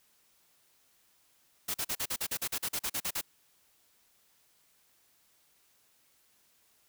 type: noise bursts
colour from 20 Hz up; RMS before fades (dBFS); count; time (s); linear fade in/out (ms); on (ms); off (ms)
white; -33; 15; 1.68-3.213; 10; 63; 42
effects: white hiss -68 dBFS RMS until 6.88 s